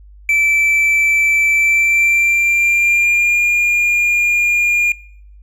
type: tone with pitch glide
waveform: triangle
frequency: 2324 to 2416 Hz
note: D7 to D7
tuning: -19 to +48 cents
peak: -9 dBFS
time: 0.29-4.92 s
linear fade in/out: 2 ms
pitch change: +67 cents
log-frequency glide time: 1.52-3.42 s
effects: noise-tail reverb RT60 0.7 s tail -24 dB re dry + added 50 Hz sine -38 dBFS peak until 5.42 s